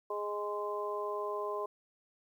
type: harmonic tone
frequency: 207.2 Hz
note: G#3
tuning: 4 cents flat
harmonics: 2 / 3 / 4 / 5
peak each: -37 / -40 / -47 / -38 dBFS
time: 0.1-1.66 s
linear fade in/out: 5 ms
effects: 11-bit